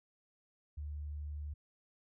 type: tone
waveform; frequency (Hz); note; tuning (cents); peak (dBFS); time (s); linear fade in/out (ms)
sine; 74; D2; +14; -39; 0.77-1.54; 10
effects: none